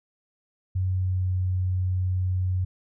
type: tone with pitch glide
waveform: sine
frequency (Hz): 93 to 92.09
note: F#2 to F#2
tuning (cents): +9 to -8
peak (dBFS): -22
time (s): 0.75-2.65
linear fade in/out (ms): 10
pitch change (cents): -17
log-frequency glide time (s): 0.88-1.3
effects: none